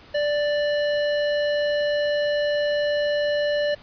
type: tone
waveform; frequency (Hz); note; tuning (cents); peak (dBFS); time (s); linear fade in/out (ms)
square; 587.3; D5; 0; -21; 0.14-3.75; 10
effects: pink hiss -48 dBFS RMS until 3.82 s + resampled to 11025 Hz